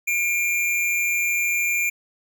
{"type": "tone pair together", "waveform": "square", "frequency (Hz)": [2217, 2390], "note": ["C#7", "D7"], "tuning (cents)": [0, 30], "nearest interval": "minor second", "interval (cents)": 130, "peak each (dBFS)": [-31, -21], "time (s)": [0.07, 1.9], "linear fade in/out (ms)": 10, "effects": []}